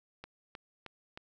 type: click train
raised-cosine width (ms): 0.3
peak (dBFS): -28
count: 4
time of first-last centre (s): 0.24-1.175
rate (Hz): 3.21
effects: none